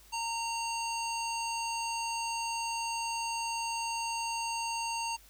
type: harmonic tone with a mistuned harmonic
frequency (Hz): 920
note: A#5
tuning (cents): -23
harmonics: 1 / 3 / 5 / 7 / 9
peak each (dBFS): -34 / -39 / -41 / -42 / -44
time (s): 0.12-5.17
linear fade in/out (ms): 20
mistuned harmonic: 9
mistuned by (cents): +25
effects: added 50 Hz sine -59 dBFS peak until 5.29 s + white hiss -59 dBFS RMS until 5.29 s